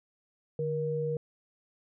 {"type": "tone pair together", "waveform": "sine", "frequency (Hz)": [149.62, 473.7], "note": ["D3", "A#4"], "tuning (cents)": [33, 28], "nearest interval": "octave + minor sixth", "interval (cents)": 1995, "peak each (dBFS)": [-33, -30], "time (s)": [0.59, 1.17], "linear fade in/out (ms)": 2, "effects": []}